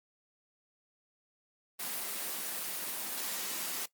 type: high-pass noise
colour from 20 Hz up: white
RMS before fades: -37 dBFS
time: 1.79-3.86 s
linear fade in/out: 10 ms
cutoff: 170 Hz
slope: 48 dB/octave
effects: noise-tail reverb RT60 0.1 s tail -17 dB re dry + Opus 24 kbps